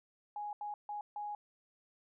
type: tone bursts at uneven times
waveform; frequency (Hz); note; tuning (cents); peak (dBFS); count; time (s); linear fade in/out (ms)
sine; 830.6; G#5; 0; -38; 4; 0.36-0.53 / 0.61-0.74 / 0.89-1.01 / 1.16-1.35; 2
effects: none